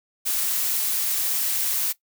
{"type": "noise", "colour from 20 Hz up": "blue", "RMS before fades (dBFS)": -24, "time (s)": [0.25, 1.93], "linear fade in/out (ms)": 20, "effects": ["noise-tail reverb RT60 0.1 s tail -17 dB re dry"]}